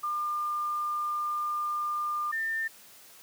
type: tone pair in turn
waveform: sine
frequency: 1200 / 1798 Hz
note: D6 / A6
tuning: +37 / +37 cents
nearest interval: perfect fifth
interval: 700 cents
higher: second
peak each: -28 dBFS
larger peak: neither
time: 0.03-2.32 / 2.32-2.68 s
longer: first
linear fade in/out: 10 ms
effects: white hiss -53 dBFS RMS until 3.22 s + high-pass 100 Hz 12 dB/octave